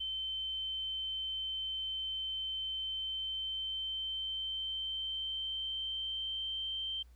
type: tone with pitch glide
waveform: sine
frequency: 3088 to 3127 Hz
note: G7 to G7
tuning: -27 to -5 cents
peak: -35 dBFS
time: 0-7.03 s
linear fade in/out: 10 ms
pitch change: +22 cents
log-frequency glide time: 2.73-6.76 s
effects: added 60 Hz sine -55 dBFS peak until 7.15 s + pink hiss -72 dBFS RMS until 7.15 s